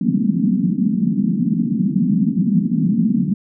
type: band-pass noise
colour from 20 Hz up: pink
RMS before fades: -17 dBFS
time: 0.01-3.34 s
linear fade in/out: 5 ms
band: 170 to 250 Hz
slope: 48 dB/octave
effects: none